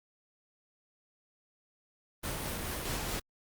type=noise with tremolo; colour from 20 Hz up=pink; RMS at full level=-35 dBFS; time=2.23-3.2 s; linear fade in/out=10 ms; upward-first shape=sine; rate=4.7 Hz; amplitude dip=25%; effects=Opus 32 kbps